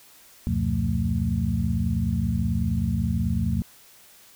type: tone cluster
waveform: sine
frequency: 72.2 / 90.8 / 121.5 / 177.6 / 222.7 Hz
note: D2 / F#2 / B2 / F3 / A3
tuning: -29 / -32 / -28 / +29 / +21 cents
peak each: -28 dBFS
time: 0.47-3.62 s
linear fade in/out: 0 ms
effects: white hiss -52 dBFS RMS until 4.35 s